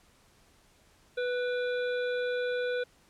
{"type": "harmonic tone with a mistuned harmonic", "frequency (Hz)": 493.9, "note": "B4", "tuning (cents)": 0, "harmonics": [1, 3, 5, 7, 8], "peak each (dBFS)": [-29, -36, -46, -46, -48], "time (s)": [1.17, 2.84], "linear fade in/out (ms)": 10, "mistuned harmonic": 5, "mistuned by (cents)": -46, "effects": ["pink hiss -63 dBFS RMS until 3.09 s", "low-pass 11000 Hz 12 dB/octave"]}